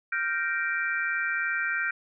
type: chord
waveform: sine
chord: G minor seventh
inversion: third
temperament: equal with one note detuned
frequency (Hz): 1396.9 / 1559.9 / 1864.7 / 2349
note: F6 / G6 / Bb6 / D7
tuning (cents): 0 / -9 / 0 / 0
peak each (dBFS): -31 / -29 / -33 / -33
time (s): 0.12-1.91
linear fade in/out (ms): 5
effects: none